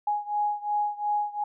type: beating tone pair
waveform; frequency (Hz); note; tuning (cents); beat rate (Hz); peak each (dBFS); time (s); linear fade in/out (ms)
sine; 830.6 / 833.4; G#5 / G#5; 0 / +6; 2.8; -27 / -29; 0.07-1.44; 5
effects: none